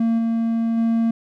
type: tone with level steps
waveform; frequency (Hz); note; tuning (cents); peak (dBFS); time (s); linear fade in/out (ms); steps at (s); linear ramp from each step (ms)
triangle; 228.4; A#3; -35; -14 / -16 / -14; 0-1.11; 5; 0.18 / 0.77; 10
effects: none